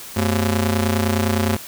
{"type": "ring-modulated tone", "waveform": "sawtooth", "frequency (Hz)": 155.56, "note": "D#3", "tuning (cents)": 0, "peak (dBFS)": -10, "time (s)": [0.16, 1.57], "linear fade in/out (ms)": 10, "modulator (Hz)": 62.9, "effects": ["white hiss -36 dBFS RMS until 1.67 s"]}